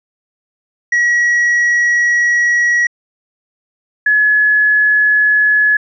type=tone pair in turn; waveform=triangle / sine; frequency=1916 / 1700.6 Hz; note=A#6 / G#6; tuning=+47 / +41 cents; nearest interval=major second; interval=206 cents; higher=first; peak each=-8 dBFS; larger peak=neither; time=0.92-2.87 / 4.06-5.77 s; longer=first; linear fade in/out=5 ms; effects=resampled to 16000 Hz